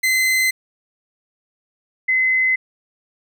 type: tone pair in turn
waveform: 40% pulse / sine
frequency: 2052 / 2043 Hz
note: C7 / C7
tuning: -34 / -42 cents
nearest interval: unison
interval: 8 cents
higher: first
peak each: -14 dBFS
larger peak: neither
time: 0.03-0.51 / 2.08-2.56 s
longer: neither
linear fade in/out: 10 ms
effects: none